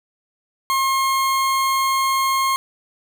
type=tone; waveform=40% pulse; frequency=1073 Hz; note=C6; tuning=43 cents sharp; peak=-16 dBFS; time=0.7-2.56 s; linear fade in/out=0 ms; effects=none